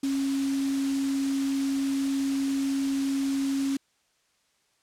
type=tone in noise; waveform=sine; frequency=273.3 Hz; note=C#4; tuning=24 cents flat; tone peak=-24 dBFS; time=0.03-3.77 s; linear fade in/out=5 ms; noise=white; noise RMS=-38 dBFS; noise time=0.03-3.77 s; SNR=+11 dB; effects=white hiss -69 dBFS RMS until 4.82 s + low-pass 8000 Hz 12 dB/octave